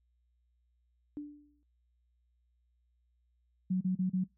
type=tone with exponential decay; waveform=sine; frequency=293.7 Hz; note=D4; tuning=in tune; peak=-35 dBFS; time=1.17-1.63 s; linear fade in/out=0 ms; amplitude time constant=100 ms
type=tone bursts; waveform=sine; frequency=185 Hz; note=F#3; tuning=in tune; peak=-27 dBFS; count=4; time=3.7-4.242 s; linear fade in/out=10 ms; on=110 ms; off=34 ms
effects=noise-tail reverb RT60 0.2 s tail -23 dB re dry + added 60 Hz sine -70 dBFS peak until 4.37 s